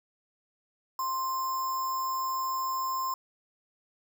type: tone with sample-and-hold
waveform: sine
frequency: 1046.5 Hz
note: C6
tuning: in tune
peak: -28 dBFS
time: 0.99-3.14 s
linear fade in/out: 2 ms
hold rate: 6300 Hz
effects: none